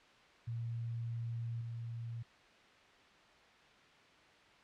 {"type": "tone with level steps", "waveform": "sine", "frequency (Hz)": 116.4, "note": "A#2", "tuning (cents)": -2, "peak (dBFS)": [-37, -40], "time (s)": [0.47, 2.23], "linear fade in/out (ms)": 10, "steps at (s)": 1.61, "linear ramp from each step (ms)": 2, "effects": ["white hiss -62 dBFS RMS until 4.63 s", "low-pass 3000 Hz 12 dB/octave"]}